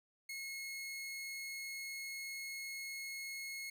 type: tone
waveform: sawtooth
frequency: 2171 Hz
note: C#7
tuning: 37 cents flat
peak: -39 dBFS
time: 0.29-3.7 s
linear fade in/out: 5 ms
effects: none